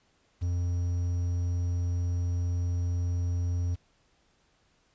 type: tone with quantisation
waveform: triangle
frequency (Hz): 87.8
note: F2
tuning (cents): +10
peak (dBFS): -24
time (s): 0.41-3.76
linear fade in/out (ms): 20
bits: 9
effects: pink hiss -68 dBFS RMS until 4.94 s + resampled to 16000 Hz